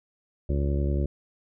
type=harmonic tone; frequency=70.6 Hz; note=C#2; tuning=32 cents sharp; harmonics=1 / 2 / 3 / 4 / 5 / 6 / 7 / 8; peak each=-24 / -30 / -35 / -37 / -34 / -42 / -43 / -39 dBFS; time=0.49-1.06 s; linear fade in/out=5 ms; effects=none